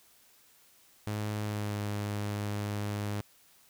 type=tone with pitch glide; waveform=sawtooth; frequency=105.5 to 103.33 Hz; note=G#2 to G#2; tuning=+28 to -8 cents; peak=-28 dBFS; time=1.07-3.21 s; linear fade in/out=0 ms; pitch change=-36 cents; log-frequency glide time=1.43-1.77 s; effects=white hiss -62 dBFS RMS until 3.69 s